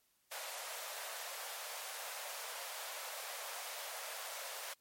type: high-pass noise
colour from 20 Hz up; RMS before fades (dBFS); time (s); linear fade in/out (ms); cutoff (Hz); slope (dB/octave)
pink; -45; 0.31-4.74; 10; 520; 48
effects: white hiss -75 dBFS RMS until 4.8 s + MP3 64 kbps